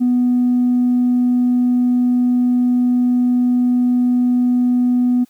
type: tone with tanh clipping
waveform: triangle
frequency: 246.9 Hz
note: B3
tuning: in tune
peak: -12 dBFS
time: 0-5.25 s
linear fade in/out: 20 ms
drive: 5 dB
effects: white hiss -57 dBFS RMS until 5.29 s